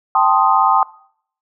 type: chord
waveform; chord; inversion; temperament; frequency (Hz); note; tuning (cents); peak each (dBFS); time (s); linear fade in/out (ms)
sine; A half-diminished seventh; third; equal; 784 / 880 / 1046.5 / 1244.5; G5 / A5 / C6 / Eb6; 0 / 0 / 0 / 0; -16; 0.15-0.83; 2
effects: noise-tail reverb RT60 0.6 s tail -21 dB re dry